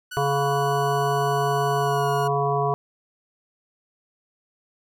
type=tone with pitch glide; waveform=sawtooth; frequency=1480 to 1437 Hz; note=F#6 to F6; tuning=0 to +49 cents; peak=-29 dBFS; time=0.11-2.28 s; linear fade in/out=10 ms; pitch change=-51 cents; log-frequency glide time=1.78-2.08 s
type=harmonic tone; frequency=140.8 Hz; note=C#3; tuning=27 cents sharp; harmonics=1 / 3 / 5 / 7 / 8; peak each=-26 / -25 / -25 / -27 / -29 dBFS; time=0.17-2.74 s; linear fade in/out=0 ms
effects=none